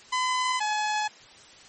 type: tone pair in turn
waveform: sawtooth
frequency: 1013 / 848.4 Hz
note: B5 / G#5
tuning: +44 / +37 cents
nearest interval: minor third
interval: 307 cents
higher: first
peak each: -20 / -21 dBFS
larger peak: first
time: 0.12-0.6 / 0.6-1.08 s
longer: neither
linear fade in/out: 10 ms
effects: white hiss -50 dBFS RMS until 1.68 s + MP3 32 kbps